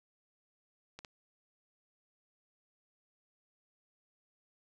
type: clicks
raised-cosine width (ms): 0.2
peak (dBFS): -29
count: 2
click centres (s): 0.99 / 1.048
effects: none